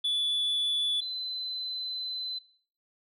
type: tone pair in turn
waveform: sine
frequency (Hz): 3451 / 4040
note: A7 / B7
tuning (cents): -34 / +39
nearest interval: minor third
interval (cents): 273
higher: second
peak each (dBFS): -23 / -32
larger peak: first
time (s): 0.04-1.01 / 1.01-2.39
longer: second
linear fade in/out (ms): 10
effects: noise-tail reverb RT60 0.6 s tail -22 dB re dry + tanh soft clip ceiling -24 dBFS